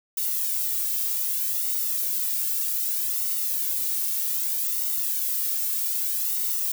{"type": "noise with flanger", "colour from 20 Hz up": "violet", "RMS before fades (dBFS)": -26, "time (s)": [0.17, 6.72], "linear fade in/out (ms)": 5, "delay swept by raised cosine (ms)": [1.2, 2.05], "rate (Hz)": 0.64, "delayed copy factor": -0.8, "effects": []}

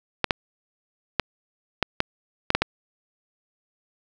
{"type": "clicks", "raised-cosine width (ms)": 0.3, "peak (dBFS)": -3, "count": 8, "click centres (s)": [0.243, 0.308, 1.197, 1.827, 2.004, 2.504, 2.55, 2.62], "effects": []}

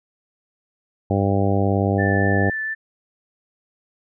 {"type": "harmonic tone", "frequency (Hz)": 98.8, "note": "G2", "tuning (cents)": 14, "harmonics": [1, 2, 3, 4, 5, 6, 7, 8], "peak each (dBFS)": [-20, -23, -25, -26, -27, -28, -28, -29], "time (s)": [1.1, 2.5], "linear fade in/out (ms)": 5}
{"type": "tone with vibrato", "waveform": "sine", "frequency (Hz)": 1760, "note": "A6", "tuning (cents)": 0, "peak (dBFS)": -23, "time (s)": [1.98, 2.75], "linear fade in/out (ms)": 20, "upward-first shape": "sine", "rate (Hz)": 4.3, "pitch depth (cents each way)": 8}
{"effects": []}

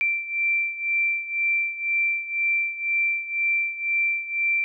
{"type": "beating tone pair", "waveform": "sine", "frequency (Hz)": [2349, 2351], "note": ["D7", "D7"], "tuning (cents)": [0, 1], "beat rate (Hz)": 2, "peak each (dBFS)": [-23, -27], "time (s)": [0.01, 4.64], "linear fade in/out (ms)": 0, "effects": []}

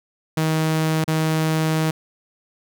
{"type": "tone with dropouts", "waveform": "sawtooth", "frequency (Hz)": 158.3, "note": "D#3", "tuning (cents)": 30, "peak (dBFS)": -14, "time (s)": [0.37, 1.91], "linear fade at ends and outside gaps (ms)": 5, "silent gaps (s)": [1.043, 1.078], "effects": []}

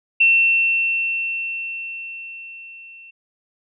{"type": "tone with level ramp", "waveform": "sine", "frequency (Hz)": 2700, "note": "E7", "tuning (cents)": 41, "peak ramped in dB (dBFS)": [-10, -40], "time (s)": [0.2, 3.11], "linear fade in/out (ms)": 10, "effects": []}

